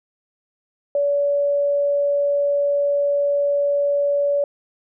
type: tone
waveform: sine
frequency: 571 Hz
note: D5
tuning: 49 cents flat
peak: -16 dBFS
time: 0.95-4.44 s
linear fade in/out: 2 ms
effects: none